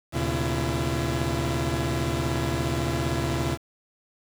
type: tone cluster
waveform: sawtooth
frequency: 76.2 / 120 / 137.3 / 336.3 Hz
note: D#2 / B2 / C#3 / E4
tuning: -36 / -49 / -16 / +35 cents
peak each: -26 dBFS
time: 0.12-3.58 s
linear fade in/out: 50 ms
effects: low-pass 11000 Hz 12 dB/octave + 7-bit